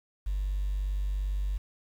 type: tone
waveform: sine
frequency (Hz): 48.7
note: G1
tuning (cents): -11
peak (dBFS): -26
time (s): 0.26-1.58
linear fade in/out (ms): 10
effects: tanh soft clip ceiling -24 dBFS + 9-bit